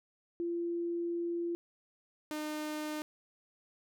sine / sawtooth tone pair in turn, 342.4 / 304.3 Hz, F4 / D#4, -34 / -38 cents, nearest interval major second, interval 204 cents, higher first, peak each -32 / -32 dBFS, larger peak neither, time 0.4-1.55 / 2.31-3.02 s, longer first, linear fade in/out 0 ms, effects none

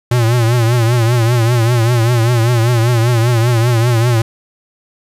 square tone with vibrato, 118 Hz, A#2, 22 cents sharp, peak -10 dBFS, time 0.11-4.22 s, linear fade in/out 5 ms, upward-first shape triangle, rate 5.1 Hz, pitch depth 110 cents each way, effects resampled to 32000 Hz + 7-bit

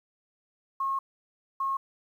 sine tone pair in turn, 1084 / 1084 Hz, C#6 / C#6, -39 / -39 cents, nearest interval unison, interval 0 cents, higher neither, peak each -26 dBFS, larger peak neither, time 0.8-0.99 / 1.6-1.77 s, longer first, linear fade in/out 5 ms, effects 10-bit

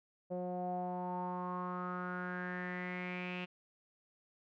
sawtooth tone with low-pass filter sweep, 180 Hz, F#3, 47 cents flat, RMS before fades -40 dBFS, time 0.3-3.46 s, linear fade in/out 20 ms, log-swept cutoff 590 to 2700 Hz, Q 7.1, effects none

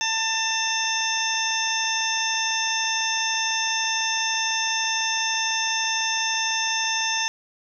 harmonic tone, 894 Hz, A5, 27 cents sharp, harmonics 1 / 2 / 3 / 4 / 6 / 7, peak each -29 / -29 / -29 / -29 / -29 / -29 dBFS, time 0.01-7.28 s, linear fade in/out 0 ms, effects none

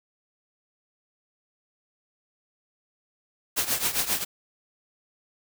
white noise with tremolo, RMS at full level -23 dBFS, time 3.56-4.25 s, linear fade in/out 20 ms, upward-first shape triangle, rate 7.5 Hz, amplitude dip 85%, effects none

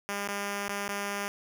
5% pulse tone with dropouts, 201.8 Hz, G#3, 49 cents flat, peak -20 dBFS, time 0.09-1.28 s, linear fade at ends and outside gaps 0 ms, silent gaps 0.276-0.287 / 0.684-0.694 / 0.88-0.889 s, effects none

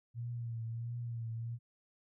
sine tone with vibrato, 116.7 Hz, A#2, 2 cents sharp, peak -37 dBFS, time 0.14-1.59 s, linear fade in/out 50 ms, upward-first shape triangle, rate 1.5 Hz, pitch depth 54 cents each way, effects none

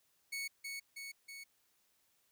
sawtooth tone with echo, 2217 Hz, C#7, in tune, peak -35 dBFS, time 0.32-0.48 s, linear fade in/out 10 ms, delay 320 ms, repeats 3, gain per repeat -3 dB, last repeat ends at 1.44 s, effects white hiss -75 dBFS RMS until 2.31 s

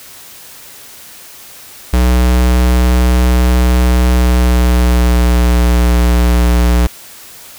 square tone with pitch glide, 61.74 to 60.02 Hz, B1 to B1, 0 to -49 cents, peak -8 dBFS, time 1.93-6.87 s, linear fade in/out 5 ms, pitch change -49 cents, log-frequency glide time 4.09-5.68 s, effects white hiss -35 dBFS RMS until 7.58 s

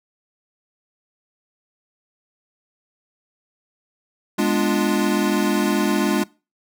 square chord, G# diminished seventh, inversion none, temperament equal, 207.7 / 246.9 / 293.7 / 349.2 Hz, G#3 / B3 / D4 / F4, 0 / 0 / 0 / 0 cents, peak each -22 / -27 / -23 / -24 dBFS, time 4.38-6.24 s, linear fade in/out 10 ms, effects noise-tail reverb RT60 0.3 s tail -22 dB re dry

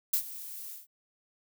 violet noise with ADSR envelope, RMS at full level -25 dBFS, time 0.13-0.87 s, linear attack 7 ms, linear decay 81 ms, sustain -17 dB, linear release 160 ms, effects none

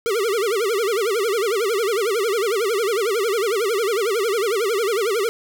square tone with vibrato, 427.2 Hz, G#4, 49 cents sharp, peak -19 dBFS, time 0.06-5.29 s, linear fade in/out 0 ms, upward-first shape sine, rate 11 Hz, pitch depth 200 cents each way, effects none

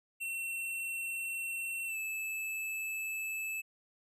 square tone with pitch glide, 2711 to 2616 Hz, E7 to E7, +48 to -14 cents, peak -36 dBFS, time 0.2-3.62 s, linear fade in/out 20 ms, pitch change -62 cents, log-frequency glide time 1.86-1.97 s, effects none

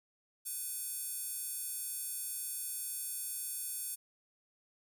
square tone with high-pass filter, 501 Hz, B4, 25 cents sharp, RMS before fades -40 dBFS, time 0.45-3.96 s, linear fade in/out 20 ms, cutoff 9800 Hz, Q 2, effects none

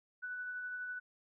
sine tone with tremolo, 1487 Hz, F#6, 8 cents sharp, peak -38 dBFS, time 0.22-1 s, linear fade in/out 20 ms, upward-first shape sine, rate 12 Hz, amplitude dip 25%, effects none

